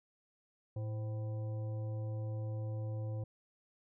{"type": "harmonic tone with a mistuned harmonic", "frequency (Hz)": 110, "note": "A2", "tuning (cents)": 0, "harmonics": [1, 3, 5, 7, 9], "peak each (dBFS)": [-36, -52, -48, -59, -65], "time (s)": [0.76, 3.24], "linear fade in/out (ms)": 5, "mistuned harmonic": 5, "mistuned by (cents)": -83, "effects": []}